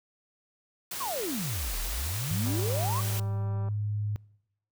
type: noise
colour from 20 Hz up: white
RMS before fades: -36 dBFS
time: 0.91-3.2 s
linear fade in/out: 5 ms
type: exponential two-way sweep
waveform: sine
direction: down then up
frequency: 1174.7 to 35.08 to 1174.7 Hz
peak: -31 dBFS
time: 1-3.01 s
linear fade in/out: 10 ms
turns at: 1.78 s
type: tone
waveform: sine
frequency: 104.4 Hz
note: G#2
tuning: 10 cents sharp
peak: -28 dBFS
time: 2.31-4.16 s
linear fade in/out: 0 ms
type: click train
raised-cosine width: 1 ms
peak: -31 dBFS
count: 240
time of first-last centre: 2.46-3.686 s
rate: 195 Hz
effects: noise-tail reverb RT60 0.8 s tail -24 dB re dry